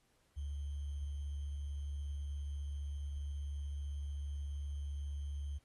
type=tone with sample-and-hold; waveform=sine; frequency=71.3 Hz; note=C#2; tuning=49 cents sharp; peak=-38 dBFS; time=0.36-5.59 s; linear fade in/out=20 ms; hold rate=3150 Hz; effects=pink hiss -75 dBFS RMS until 5.64 s + AAC 32 kbps